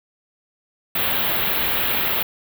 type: band-stop noise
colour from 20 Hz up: white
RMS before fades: -21 dBFS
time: 0.95-2.23 s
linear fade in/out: 5 ms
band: 3800 to 13000 Hz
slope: 48 dB/octave
effects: none